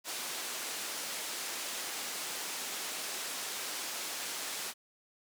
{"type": "band-pass noise", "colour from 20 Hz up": "white", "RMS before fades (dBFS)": -39, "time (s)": [0.04, 4.74], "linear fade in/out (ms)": 50, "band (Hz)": [280, 9000], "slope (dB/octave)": 12, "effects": []}